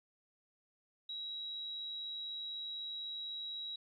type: tone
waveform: sine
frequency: 3864 Hz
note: B7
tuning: 39 cents flat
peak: -40 dBFS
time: 1.09-3.76 s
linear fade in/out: 5 ms
effects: 13-bit